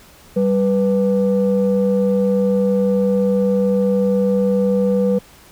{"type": "tone pair together", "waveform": "sine", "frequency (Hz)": [194.56, 492.1], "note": ["G3", "B4"], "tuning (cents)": [-13, -6], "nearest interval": "octave + major third", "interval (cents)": 1607, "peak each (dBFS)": -15, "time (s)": [0.36, 5.19], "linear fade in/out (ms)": 10, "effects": ["tanh soft clip ceiling -8 dBFS", "pink hiss -46 dBFS RMS until 5.51 s"]}